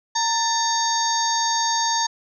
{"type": "harmonic tone with a mistuned harmonic", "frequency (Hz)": 922, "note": "A#5", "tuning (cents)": -19, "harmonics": [1, 2, 4, 5, 6, 7], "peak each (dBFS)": [-22, -30, -29, -27, -32, -25], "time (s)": [0.15, 2.07], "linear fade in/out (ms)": 10, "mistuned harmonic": 2, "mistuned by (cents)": -71, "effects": []}